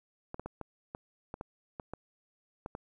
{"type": "clicks", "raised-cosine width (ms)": 1, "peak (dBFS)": -25, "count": 11, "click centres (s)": [0.344, 0.396, 0.46, 0.613, 0.949, 1.341, 1.411, 1.798, 1.936, 2.661, 2.751], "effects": ["11-bit"]}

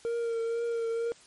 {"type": "tone with vibrato", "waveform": "triangle", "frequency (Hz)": 462.8, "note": "A#4", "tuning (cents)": -13, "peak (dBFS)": -26, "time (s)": [0.05, 1.12], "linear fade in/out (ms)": 0, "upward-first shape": "triangle", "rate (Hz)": 2.1, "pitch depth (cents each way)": 28, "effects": ["white hiss -56 dBFS RMS until 1.26 s", "MP3 48 kbps"]}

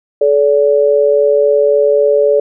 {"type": "tone pair together", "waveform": "sine", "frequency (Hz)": [430.8, 574.5], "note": ["A4", "D5"], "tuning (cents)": [-37, -38], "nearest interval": "perfect fourth", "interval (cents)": 499, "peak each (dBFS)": -10, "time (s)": [0.21, 2.4], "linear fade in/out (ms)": 5, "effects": []}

